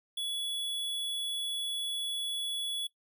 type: tone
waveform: square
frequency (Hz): 3394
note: G#7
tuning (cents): +37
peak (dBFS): -33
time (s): 0.17-2.87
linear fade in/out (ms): 5
effects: noise-tail reverb RT60 0.1 s tail -19 dB re dry

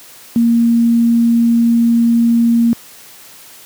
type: tone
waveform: sine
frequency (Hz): 233.1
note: A#3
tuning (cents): 0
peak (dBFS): -8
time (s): 0.36-2.73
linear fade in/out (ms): 0
effects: white hiss -39 dBFS RMS until 3.65 s + high-pass 100 Hz 12 dB/octave

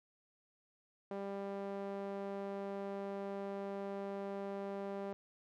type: tone with band-pass filter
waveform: sawtooth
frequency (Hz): 198.1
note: G3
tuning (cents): +18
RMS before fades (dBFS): -42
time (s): 1.11-5.13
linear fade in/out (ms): 0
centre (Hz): 540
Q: 1.3
effects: none

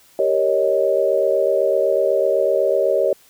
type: chord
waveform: sine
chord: Eb dominant seventh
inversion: first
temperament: equal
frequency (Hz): 392 / 466.2 / 554.4 / 622.3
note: G4 / Bb4 / Db5 / Eb5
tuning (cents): 0 / 0 / 0 / 0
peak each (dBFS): -21 / -23 / -18 / -20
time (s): 0.19-3.13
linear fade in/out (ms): 2
effects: white hiss -52 dBFS RMS until 3.29 s

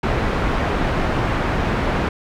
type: low-pass noise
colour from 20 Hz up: pink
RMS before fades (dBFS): -20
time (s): 0.03-2.09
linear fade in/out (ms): 5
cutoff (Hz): 1900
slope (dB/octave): 12
effects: none

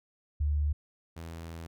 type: tone pair in turn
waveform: sine / sawtooth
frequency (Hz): 73.7 / 82.72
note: D2 / E2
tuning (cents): +7 / +7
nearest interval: major second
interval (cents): 200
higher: second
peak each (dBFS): -25 / -36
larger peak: first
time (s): 0.4-0.73 / 1.16-1.67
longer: second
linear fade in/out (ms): 10
effects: none

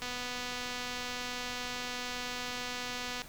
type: click train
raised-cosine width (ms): 0.2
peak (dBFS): -21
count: 791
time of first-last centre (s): 0.02-3.218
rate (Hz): 247
effects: pink hiss -51 dBFS RMS until 3.28 s

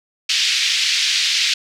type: band-pass noise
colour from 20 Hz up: white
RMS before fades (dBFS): -18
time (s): 0.29-1.54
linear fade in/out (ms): 5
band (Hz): 2200 to 5100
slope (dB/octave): 24
effects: none

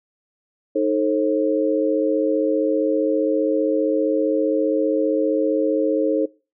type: chord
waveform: sine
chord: A diminished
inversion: second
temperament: equal with one note detuned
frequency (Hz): 311.1 / 440 / 535.2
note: Eb4 / A4 / C5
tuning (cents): 0 / 0 / +39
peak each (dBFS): -21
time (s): 0.75-6.26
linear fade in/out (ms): 10
effects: noise-tail reverb RT60 0.3 s tail -21 dB re dry

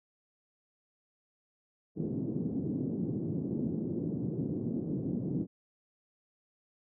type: band-pass noise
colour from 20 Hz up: pink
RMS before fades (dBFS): -34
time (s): 1.95-5.47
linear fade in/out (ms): 50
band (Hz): 140 to 340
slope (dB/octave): 24
effects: none

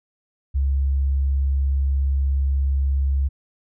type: tone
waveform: sine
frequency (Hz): 68.4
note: C#2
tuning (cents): -23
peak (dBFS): -17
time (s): 0.54-3.29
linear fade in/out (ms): 20
effects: none

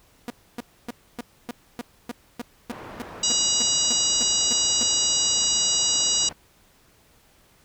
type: tone bursts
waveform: sawtooth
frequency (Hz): 240.1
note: B3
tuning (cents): -49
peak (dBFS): -25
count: 16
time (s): 0.28-4.832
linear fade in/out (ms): 0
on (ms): 22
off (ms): 280
type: low-pass noise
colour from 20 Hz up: white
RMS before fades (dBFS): -40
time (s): 2.7-6.33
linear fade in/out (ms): 5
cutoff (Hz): 1100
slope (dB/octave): 12
type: harmonic tone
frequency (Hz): 962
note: B5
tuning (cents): -46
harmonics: 3 / 4 / 5 / 6 / 7 / 8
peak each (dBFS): -28 / -27 / -27 / -25 / -29 / -26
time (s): 3.23-6.29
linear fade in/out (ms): 5
effects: pink hiss -58 dBFS RMS until 7.64 s

